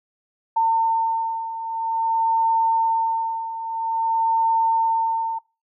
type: beating tone pair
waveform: sine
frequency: 904 / 904.5 Hz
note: A5 / A5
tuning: +47 / +48 cents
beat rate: 0.5 Hz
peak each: -24 / -19 dBFS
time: 0.56-5.39 s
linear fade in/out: 10 ms
effects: noise-tail reverb RT60 0.3 s tail -23 dB re dry